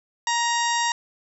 harmonic tone, 940 Hz, A#5, 14 cents sharp, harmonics 1 / 2 / 3 / 4 / 5 / 6 / 7 / 8, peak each -23 / -27 / -33 / -31 / -36 / -31 / -35 / -33 dBFS, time 0.27-0.92 s, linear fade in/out 2 ms, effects none

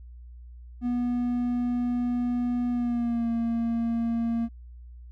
triangle tone with pitch glide, 243.6 to 231.4 Hz, B3 to A#3, -24 to -13 cents, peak -22 dBFS, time 0.81-4.49 s, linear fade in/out 50 ms, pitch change -89 cents, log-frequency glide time 2.7-3.29 s, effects added 60 Hz sine -42 dBFS peak until 5.11 s

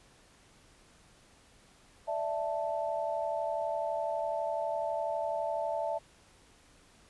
sine chord, D suspended second, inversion none, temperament equal, 587.3 / 659.3 / 880 Hz, D5 / E5 / A5, 0 / 0 / 0 cents, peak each -36 / -33 / -36 dBFS, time 2.07-5.99 s, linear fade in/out 20 ms, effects pink hiss -61 dBFS RMS until 7.09 s + resampled to 24000 Hz

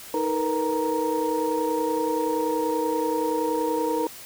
sine tone cluster, 315 / 455.6 / 486.1 / 935 Hz, D#4 / A#4 / B4 / A#5, +21 / -40 / -28 / +5 cents, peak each -27 dBFS, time 0.14-4.07 s, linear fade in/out 2 ms, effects tanh soft clip ceiling -14 dBFS + white hiss -42 dBFS RMS until 4.25 s

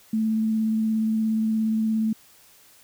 sine tone with vibrato, 220 Hz, A3, in tune, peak -20 dBFS, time 0.13-2.13 s, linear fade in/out 5 ms, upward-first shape square, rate 17 Hz, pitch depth 10 cents each way, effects white hiss -54 dBFS RMS until 2.83 s

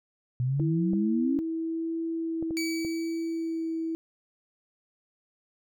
sine exponential sweep, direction up, 121.5 to 285.5 Hz, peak -24 dBFS, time 0.4-1.39 s, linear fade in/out 0 ms
clicks, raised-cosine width 2 ms, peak -25 dBFS, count 5, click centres 0.597 / 0.934 / 2.426 / 2.508 / 2.849 s
sine tone with vibrato, 327.2 Hz, E4, 13 cents flat, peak -28 dBFS, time 0.6-3.95 s, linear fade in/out 0 ms, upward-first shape sine, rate 0.87 Hz, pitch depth 10 cents each way
20% pulse tone with exponential decay, 2284 Hz, D7, 49 cents flat, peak -25 dBFS, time 2.57-3.95 s, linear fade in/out 0 ms, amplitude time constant 300 ms
effects none

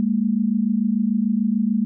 sine tone pair together, 203.4 / 230.2 Hz, G#3 / A#3, -36 / -22 cents, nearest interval major second, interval 214 cents, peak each -20 dBFS, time 0-1.85 s, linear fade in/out 0 ms, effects none

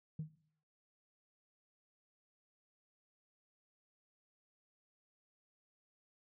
sine tone with exponential decay, 155.56 Hz, D#3, in tune, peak -34 dBFS, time 0.19-0.38 s, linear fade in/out 5 ms, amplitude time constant 40 ms, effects noise-tail reverb RT60 0.6 s tail -17 dB re dry + tanh soft clip ceiling -34 dBFS

